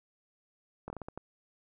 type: slowing click train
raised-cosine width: 1 ms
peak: -26 dBFS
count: 7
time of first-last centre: 0.88-1.176 s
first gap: 21 ms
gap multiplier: 1.34
effects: none